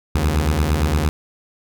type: beating tone pair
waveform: sawtooth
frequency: 69.6 / 78.3 Hz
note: C#2 / D#2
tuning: +8 / +11 cents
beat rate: 8.7 Hz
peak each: -16 / -14 dBFS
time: 0.15-1.09 s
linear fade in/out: 0 ms
effects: none